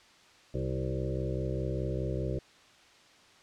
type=harmonic tone with a mistuned harmonic; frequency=64.9 Hz; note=C2; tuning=13 cents flat; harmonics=1 / 2 / 3 / 5 / 6 / 7 / 8 / 9; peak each=-36 / -34 / -41 / -40 / -39 / -43 / -40 / -43 dBFS; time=0.54-2.39 s; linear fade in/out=5 ms; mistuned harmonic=6; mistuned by=-28 cents; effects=white hiss -58 dBFS RMS until 3.42 s + low-pass 5000 Hz 12 dB/octave